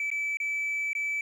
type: tone with dropouts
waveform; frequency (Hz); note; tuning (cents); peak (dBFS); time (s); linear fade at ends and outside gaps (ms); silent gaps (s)
sine; 2308; D7; -31; -25; 0-1.21; 2; 0.103-0.114 / 0.371-0.401 / 0.932-0.951
effects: tanh soft clip ceiling -26 dBFS + 10-bit